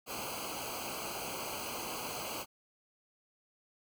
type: noise with comb filter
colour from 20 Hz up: pink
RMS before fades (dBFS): -40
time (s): 0.06-2.46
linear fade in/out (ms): 50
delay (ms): 0.55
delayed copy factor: -1
effects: none